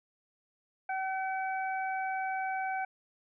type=harmonic tone; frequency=762 Hz; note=G5; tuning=49 cents flat; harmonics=1 / 2 / 3; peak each=-32 / -38 / -42 dBFS; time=0.89-2.85 s; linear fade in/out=5 ms; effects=none